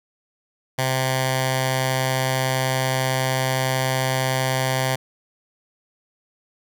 10% pulse tone with notch filter, 130.81 Hz, C3, in tune, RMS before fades -22 dBFS, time 0.78-4.96 s, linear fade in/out 10 ms, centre 320 Hz, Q 0.64, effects none

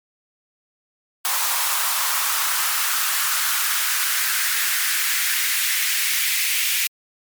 white noise with high-pass filter sweep, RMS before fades -21 dBFS, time 1.25-6.87 s, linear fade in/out 0 ms, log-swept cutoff 940 to 2300 Hz, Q 2.5, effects MP3 96 kbps

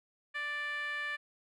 10% pulse tone with band-pass filter, 587.3 Hz, D5, in tune, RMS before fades -37 dBFS, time 0.34-1.17 s, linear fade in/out 20 ms, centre 1800 Hz, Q 3.2, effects none

